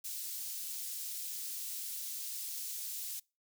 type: high-pass noise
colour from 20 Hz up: white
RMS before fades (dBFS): -41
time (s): 0.04-3.2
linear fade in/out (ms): 10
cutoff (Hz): 4600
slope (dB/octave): 12
effects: noise-tail reverb RT60 0.3 s tail -26 dB re dry